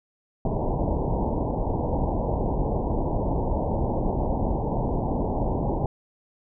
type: low-pass noise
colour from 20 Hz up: pink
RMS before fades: -25 dBFS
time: 0.45-5.86 s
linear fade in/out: 2 ms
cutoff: 960 Hz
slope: 96 dB/octave
effects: none